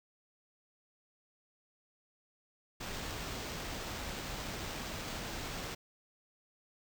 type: noise with sample-and-hold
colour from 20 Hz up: pink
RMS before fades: -41 dBFS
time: 2.8-5.75 s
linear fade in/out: 10 ms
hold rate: 11025 Hz
effects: none